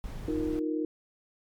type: noise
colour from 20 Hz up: brown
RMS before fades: -38 dBFS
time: 0.04-0.59 s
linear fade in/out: 0 ms
type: chord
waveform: sine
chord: Eb suspended second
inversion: none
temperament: just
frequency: 311.1 / 350 / 466.7 Hz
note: Eb4 / F4 / Bb4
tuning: 0 / +4 / +2 cents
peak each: -29 / -35 / -35 dBFS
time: 0.28-0.85 s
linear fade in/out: 2 ms
effects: MP3 96 kbps